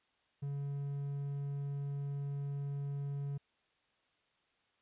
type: tone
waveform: triangle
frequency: 141.1 Hz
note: C#3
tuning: 31 cents sharp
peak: -34 dBFS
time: 0.42-3.38 s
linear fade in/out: 10 ms
effects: white hiss -75 dBFS RMS until 4.81 s + resampled to 8000 Hz